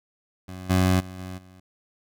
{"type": "tone with level steps", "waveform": "20% pulse", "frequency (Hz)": 92.5, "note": "F#2", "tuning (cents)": 0, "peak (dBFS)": [-31, -13, -32, -29, -43], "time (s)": [0.48, 1.6], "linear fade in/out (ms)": 5, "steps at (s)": [0.69, 0.99, 1.18, 1.37], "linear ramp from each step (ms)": 20, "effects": []}